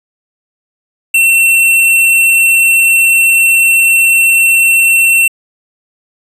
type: tone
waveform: square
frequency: 2706 Hz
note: E7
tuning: 45 cents sharp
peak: -6 dBFS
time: 1.14-5.28 s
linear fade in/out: 5 ms
effects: resampled to 32000 Hz